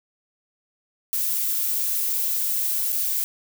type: noise with dropouts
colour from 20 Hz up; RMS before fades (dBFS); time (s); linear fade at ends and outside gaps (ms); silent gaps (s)
violet; -24; 1.13-3.24; 0; 2.921-2.927
effects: none